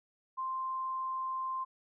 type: tone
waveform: sine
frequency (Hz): 1046.5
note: C6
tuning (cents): 0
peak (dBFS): -33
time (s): 0.37-1.65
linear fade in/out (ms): 20
effects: none